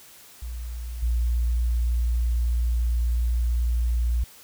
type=tone with level steps; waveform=sine; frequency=59.1 Hz; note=A#1; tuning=24 cents sharp; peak=-30 / -20 dBFS; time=0.42-4.24 s; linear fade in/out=5 ms; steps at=1.02 s; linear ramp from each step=10 ms; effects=white hiss -49 dBFS RMS until 4.43 s